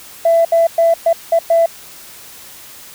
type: tone bursts at uneven times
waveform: sine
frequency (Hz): 667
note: E5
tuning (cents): +20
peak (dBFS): -7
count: 6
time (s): 0.25-0.45 / 0.52-0.67 / 0.78-0.94 / 1.06-1.13 / 1.32-1.39 / 1.5-1.66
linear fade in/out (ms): 5
effects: tanh soft clip ceiling -4 dBFS + white hiss -37 dBFS RMS until 2.94 s